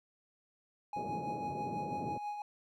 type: tone with tremolo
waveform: triangle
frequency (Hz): 830.6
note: G#5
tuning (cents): 0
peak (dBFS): -33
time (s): 0.93-2.42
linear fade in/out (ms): 2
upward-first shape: triangle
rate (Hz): 6.1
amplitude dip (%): 50
type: band-pass noise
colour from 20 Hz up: pink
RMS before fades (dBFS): -42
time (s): 0.96-2.18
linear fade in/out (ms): 5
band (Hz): 120 to 590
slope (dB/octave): 24
effects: none